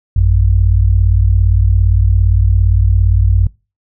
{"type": "tone pair together", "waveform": "sine", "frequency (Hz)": [55, 92.5], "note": ["A1", "F#2"], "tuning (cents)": [0, 0], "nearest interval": "major sixth", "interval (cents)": 900, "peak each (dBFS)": -10, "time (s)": [0.16, 3.47], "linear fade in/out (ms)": 5, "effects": ["noise-tail reverb RT60 0.3 s tail -24 dB re dry"]}